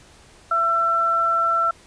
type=tone pair together; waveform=sine; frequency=671 / 1342 Hz; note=E5 / E6; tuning=+31 / +31 cents; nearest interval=octave; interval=1200 cents; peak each=-27 / -17 dBFS; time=0.51-1.71 s; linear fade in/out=5 ms; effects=pink hiss -50 dBFS RMS until 1.86 s + resampled to 22050 Hz